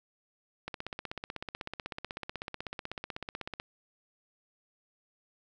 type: click train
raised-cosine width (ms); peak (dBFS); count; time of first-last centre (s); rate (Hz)
0.3; -21; 48; 0.68-3.599; 16.1
effects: none